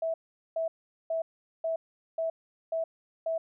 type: tone bursts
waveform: sine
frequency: 653 Hz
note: E5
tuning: 17 cents flat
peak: -27 dBFS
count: 7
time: 0.02-3.38 s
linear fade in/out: 5 ms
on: 120 ms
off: 420 ms
effects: none